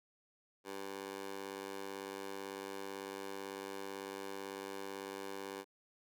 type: tone with high-pass filter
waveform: 15% pulse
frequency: 98 Hz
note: G2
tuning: in tune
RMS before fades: -45 dBFS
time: 0.64-5.65 s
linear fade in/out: 50 ms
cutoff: 460 Hz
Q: 1.5
effects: none